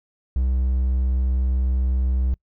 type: tone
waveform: triangle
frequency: 63.9 Hz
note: C2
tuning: 40 cents flat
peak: -16 dBFS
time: 0.36-2.34 s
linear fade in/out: 0 ms
effects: noise-tail reverb RT60 0.1 s tail -26 dB re dry